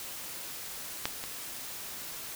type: clicks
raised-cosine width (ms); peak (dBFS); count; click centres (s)
0.2; -11 / -20; 2; 1.055 / 1.239
effects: white hiss -41 dBFS RMS until 2.35 s